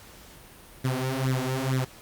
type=tone with flanger; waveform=sawtooth; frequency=130.7 Hz; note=C3; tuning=1 cent flat; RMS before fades=-27 dBFS; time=0.84-1.85 s; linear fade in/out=10 ms; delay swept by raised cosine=0.52 to 5.52 ms; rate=2.2 Hz; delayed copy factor=+0.9; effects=pink hiss -49 dBFS RMS until 2.01 s + Opus 48 kbps